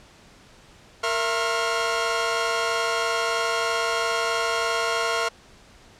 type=tone cluster; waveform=sawtooth; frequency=462.3 / 669 / 1077 / 1410 Hz; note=A#4 / E5 / C6 / F6; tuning=-14 / +25 / +50 / +16 cents; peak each=-24 dBFS; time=1.03-5.29 s; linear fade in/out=10 ms; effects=pink hiss -51 dBFS RMS until 5.99 s + low-pass 7000 Hz 12 dB/octave